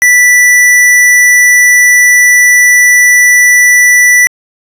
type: tone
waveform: square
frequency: 1970 Hz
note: B6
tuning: 5 cents flat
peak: -3 dBFS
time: 0.02-4.27 s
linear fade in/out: 0 ms
effects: resampled to 32000 Hz